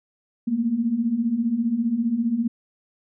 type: beating tone pair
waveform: sine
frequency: 220.9 / 235.9 Hz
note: A3 / A#3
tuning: +7 / +21 cents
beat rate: 15 Hz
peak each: -26 / -21 dBFS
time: 0.47-2.48 s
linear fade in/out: 10 ms
effects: none